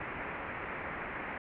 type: low-pass noise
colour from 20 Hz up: white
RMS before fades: -40 dBFS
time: 0-1.38 s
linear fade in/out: 5 ms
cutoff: 2300 Hz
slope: 48 dB/octave
effects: none